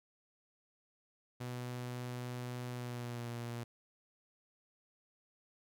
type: tone with pitch glide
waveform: sawtooth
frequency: 123.47 to 118.78 Hz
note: B2 to A#2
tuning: 0 to +33 cents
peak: -36 dBFS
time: 1.4-3.64 s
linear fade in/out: 10 ms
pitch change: -67 cents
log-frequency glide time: 2.73-3.28 s
effects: none